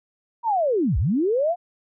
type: linear two-way sweep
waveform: sine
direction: down then up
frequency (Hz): 965 to 52.1 to 729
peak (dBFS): -18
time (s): 0.43-1.56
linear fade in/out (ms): 50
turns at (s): 0.98
effects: none